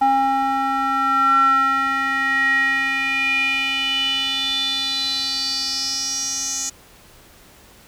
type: tone with band-pass filter sweep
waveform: square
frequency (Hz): 270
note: C#4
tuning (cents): -45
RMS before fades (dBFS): -20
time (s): 0.01-6.7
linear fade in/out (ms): 10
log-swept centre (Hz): 890 to 6600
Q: 7.4
effects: pink hiss -48 dBFS RMS until 7.87 s